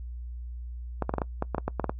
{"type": "clicks", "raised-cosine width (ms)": 1, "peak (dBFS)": -13, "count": 12, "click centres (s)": [1.023, 1.094, 1.139, 1.183, 1.218, 1.424, 1.547, 1.582, 1.68, 1.797, 1.843, 1.895], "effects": ["noise-tail reverb RT60 0.1 s tail -23 dB re dry", "added 60 Hz sine -35 dBFS peak until 1.99 s"]}